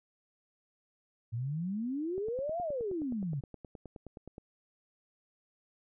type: exponential two-way sweep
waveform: sine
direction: up then down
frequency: 110 to 724 to 129 Hz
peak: -32 dBFS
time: 1.32-3.41 s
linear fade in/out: 20 ms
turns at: 2.61 s
type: click train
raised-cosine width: 2 ms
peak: -32 dBFS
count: 22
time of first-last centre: 2.18-4.381 s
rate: 9.54 Hz
effects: none